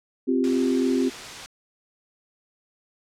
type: chord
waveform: sine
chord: C suspended fourth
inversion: none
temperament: just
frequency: 261.6 / 348.8 / 392.4 Hz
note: C4 / F4 / G4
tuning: 0 / -2 / +2 cents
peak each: -21 / -26 / -26 dBFS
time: 0.27-1.1 s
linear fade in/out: 20 ms
type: noise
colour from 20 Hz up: white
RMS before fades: -36 dBFS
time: 0.44-1.46 s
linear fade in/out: 0 ms
effects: low-pass 6000 Hz 12 dB/octave